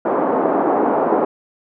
pink band-pass noise, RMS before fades -17 dBFS, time 0.05-1.25 s, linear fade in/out 5 ms, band 280 to 1000 Hz, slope 24 dB/octave, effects none

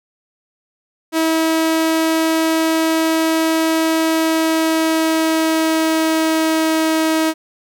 sawtooth tone with pitch glide, 322.4 to 318.7 Hz, E4 to D#4, -38 to +42 cents, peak -10 dBFS, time 1.12-7.34 s, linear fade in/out 50 ms, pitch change -20 cents, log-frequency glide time 4.04-7.13 s, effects none

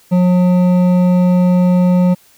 triangle tone with hard clipping, 180 Hz, F#3, 47 cents flat, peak -10 dBFS, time 0.11-2.15 s, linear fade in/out 20 ms, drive 13 dB, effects white hiss -49 dBFS RMS until 2.37 s

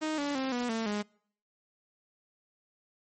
sawtooth tone with pitch steps, 311.1 / 286.9 / 264.6 / 244.1 / 225.1 / 207.6 Hz, D#4 / D4 / C4 / B3 / A3 / G#3, 0 / -40 / +20 / -20 / +40 / 0 cents, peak -26 dBFS, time 0.01-1.03 s, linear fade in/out 20 ms, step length 170 ms, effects noise-tail reverb RT60 0.6 s tail -26 dB re dry + MP3 32 kbps

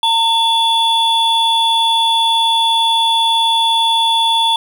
triangle tone pair together, 911 / 3439 Hz, A#5 / A7, -40 / -40 cents, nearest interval octave + major seventh, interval 2300 cents, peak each -12 dBFS, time 0.03-4.56 s, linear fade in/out 2 ms, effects 7-bit

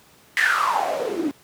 white noise with band-pass filter sweep, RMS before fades -22 dBFS, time 0.37-1.31 s, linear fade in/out 0 ms, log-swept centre 2000 to 270 Hz, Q 9.9, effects pink hiss -53 dBFS RMS until 1.43 s + high-pass 100 Hz 12 dB/octave

